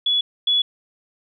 sine tone pair in turn, 3400 / 3400 Hz, G#7 / G#7, +40 / +40 cents, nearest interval unison, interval 0 cents, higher neither, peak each -16 / -15 dBFS, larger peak second, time 0.06-0.21 / 0.47-0.62 s, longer neither, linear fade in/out 5 ms, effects none

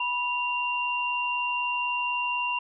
sine tone pair together, 980 / 2772 Hz, B5 / F7, -14 / -14 cents, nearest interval octave + tritone, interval 1800 cents, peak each -28 dBFS, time 0-2.59 s, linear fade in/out 5 ms, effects none

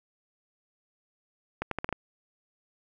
accelerating click train, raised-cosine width 0.5 ms, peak -15 dBFS, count 6, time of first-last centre 1.62-1.927 s, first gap 93 ms, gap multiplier 0.79, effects none

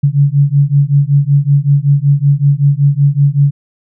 sine beating tone pair, 139.4 / 144.7 Hz, C#3 / D3, +10 / -25 cents, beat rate 5.3 Hz, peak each -10 dBFS, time 0.03-3.51 s, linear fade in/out 10 ms, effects none

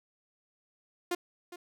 sawtooth tone with echo, 352.1 Hz, F4, 14 cents sharp, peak -25 dBFS, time 1.11-1.15 s, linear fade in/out 5 ms, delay 410 ms, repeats 1, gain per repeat -14 dB, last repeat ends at 1.56 s, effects none

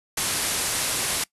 white low-pass noise, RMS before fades -26 dBFS, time 0.17-1.24 s, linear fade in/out 5 ms, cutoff 12000 Hz, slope 96 dB/octave, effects noise-tail reverb RT60 0.1 s tail -22 dB re dry

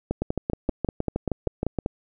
two click trains, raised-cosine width 2 ms, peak -11 / -11 dBFS, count 10 / 11, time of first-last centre 0.11-1.861 / 0.22-1.787 s, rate 5.14 / 6.38 Hz, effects none

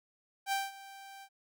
sawtooth tone with ADSR envelope, 784 Hz, G5, in tune, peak -25 dBFS, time 0.46-1.29 s, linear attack 61 ms, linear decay 190 ms, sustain -19 dB, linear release 63 ms, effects none

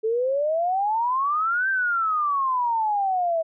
sine exponential two-way sweep, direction up then down, 431.4 to 1583 to 641 Hz, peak -20 dBFS, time 0.03-3.43 s, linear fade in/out 20 ms, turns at 1.69 s, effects none

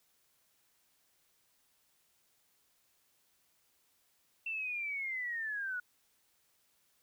sine linear sweep, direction down, 2700 to 1442 Hz, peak -35 dBFS, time 4.46-5.8 s, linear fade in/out 5 ms, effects white hiss -73 dBFS RMS until 7.02 s

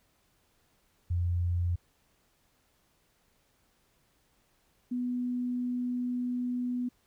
sine tone pair in turn, 87.31 / 246.9 Hz, F2 / B3, 0 / 0 cents, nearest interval octave + tritone, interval 1800 cents, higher second, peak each -26 / -29 dBFS, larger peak first, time 1.1-1.76 / 4.91-6.89 s, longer second, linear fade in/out 10 ms, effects pink hiss -70 dBFS RMS until 7.06 s

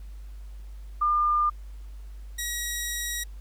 sine / 10% pulse tone pair in turn, 1203 / 1909.6 Hz, D6 / A#6, +41 / +41 cents, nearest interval minor sixth, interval 800 cents, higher second, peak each -20 dBFS, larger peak neither, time 1.01-1.5 / 2.38-3.24 s, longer second, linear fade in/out 10 ms, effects added 50 Hz sine -38 dBFS peak until 3.4 s + pink hiss -61 dBFS RMS until 3.4 s

